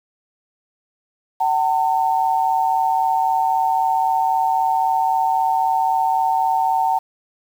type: tone pair together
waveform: sine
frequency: 760 / 903.8 Hz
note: F#5 / A5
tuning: +46 / +46 cents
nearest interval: minor third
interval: 300 cents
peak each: -18 dBFS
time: 1.4-6.99 s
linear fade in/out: 10 ms
effects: 7-bit